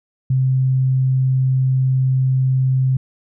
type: tone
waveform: sine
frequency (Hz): 130.81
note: C3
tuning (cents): 0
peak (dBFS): -13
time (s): 0.3-2.97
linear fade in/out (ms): 5
effects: none